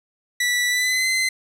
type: tone with pitch glide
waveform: sawtooth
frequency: 1962 to 2056 Hz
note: B6 to C7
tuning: -12 to -31 cents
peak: -15 dBFS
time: 0.4-1.29 s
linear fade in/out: 5 ms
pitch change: +81 cents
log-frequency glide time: 0.68-1.07 s
effects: low-pass 12000 Hz 12 dB/octave